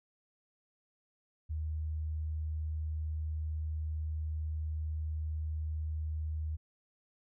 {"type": "tone", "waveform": "sine", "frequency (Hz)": 77.78, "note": "D#2", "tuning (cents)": 0, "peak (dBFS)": -33, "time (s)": [1.49, 6.57], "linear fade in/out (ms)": 20, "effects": []}